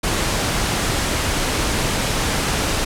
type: noise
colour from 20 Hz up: pink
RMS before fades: -20 dBFS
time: 0.03-2.85 s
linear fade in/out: 10 ms
effects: low-pass 10000 Hz 12 dB/octave